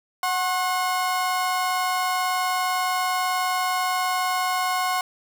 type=tone pair together; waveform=35% pulse; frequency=738 / 1076.9 Hz; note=F#5 / C6; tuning=-5 / +50 cents; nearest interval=perfect fifth; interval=655 cents; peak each=-23 dBFS; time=0.23-5.01 s; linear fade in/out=2 ms; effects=none